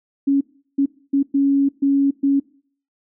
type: tone bursts at uneven times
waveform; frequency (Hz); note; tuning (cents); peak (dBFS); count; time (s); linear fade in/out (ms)
sine; 277.6; C#4; +3; -13; 6; 0.27-0.41 / 0.78-0.86 / 1.13-1.23 / 1.34-1.69 / 1.82-2.11 / 2.23-2.4; 10
effects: noise-tail reverb RT60 0.5 s tail -21 dB re dry